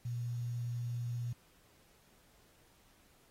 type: tone with quantisation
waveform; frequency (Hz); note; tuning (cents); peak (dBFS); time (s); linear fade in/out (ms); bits
sine; 120; B2; -49; -35; 0.05-1.33; 5; 10
effects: pink hiss -67 dBFS RMS until 3.3 s + AAC 48 kbps